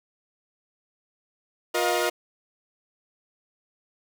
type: tone cluster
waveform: sawtooth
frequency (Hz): 356.2 / 476.5 / 626 / 709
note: F4 / A#4 / D#5 / F5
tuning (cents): +34 / +38 / +10 / +26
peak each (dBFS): -24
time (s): 1.74-2.1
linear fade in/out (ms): 10
effects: none